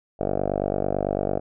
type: tone with low-pass filter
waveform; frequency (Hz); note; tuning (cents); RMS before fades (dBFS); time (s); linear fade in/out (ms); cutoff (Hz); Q
5% pulse; 49; G1; 0; -25; 0.19-1.4; 20; 670; 3.7
effects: none